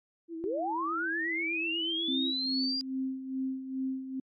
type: tone with vibrato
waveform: sine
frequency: 329.6 Hz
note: E4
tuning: in tune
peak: -36 dBFS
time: 0.28-2.34 s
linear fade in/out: 50 ms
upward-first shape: sine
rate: 8.2 Hz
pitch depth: 37 cents each way
type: linear sweep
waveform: sine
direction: up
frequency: 349.2 to 4855 Hz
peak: -30 dBFS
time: 0.44-2.81 s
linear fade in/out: 0 ms
type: tone with tremolo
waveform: sine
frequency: 263.4 Hz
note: C4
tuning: 12 cents sharp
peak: -29 dBFS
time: 2.08-4.2 s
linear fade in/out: 5 ms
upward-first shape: sine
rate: 2.4 Hz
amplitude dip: 65%
effects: AAC 64 kbps